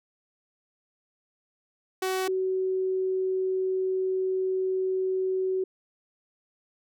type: tone pair in turn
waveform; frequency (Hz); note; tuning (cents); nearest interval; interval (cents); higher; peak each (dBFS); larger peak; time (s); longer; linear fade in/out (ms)
sawtooth / sine; 375.9 / 375.9; F#4 / F#4; +27 / +27; unison; 0; neither; -22 / -24; first; 2.02-2.28 / 2.28-5.64; second; 5
effects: none